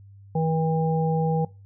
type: harmonic tone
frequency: 160.7 Hz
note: E3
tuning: 44 cents flat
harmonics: 1 / 3 / 5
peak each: -22 / -27 / -29 dBFS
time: 0.35-1.45 s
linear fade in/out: 5 ms
effects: noise-tail reverb RT60 0.3 s tail -22 dB re dry + added 99 Hz sine -45 dBFS peak until 1.65 s